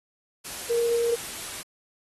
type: tone in noise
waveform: sine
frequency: 468.9 Hz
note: A#4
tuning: 10 cents sharp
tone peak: -21 dBFS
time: 0.69-1.16 s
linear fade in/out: 20 ms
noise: white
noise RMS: -36 dBFS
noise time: 0.44-1.63 s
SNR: +12 dB
effects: AAC 32 kbps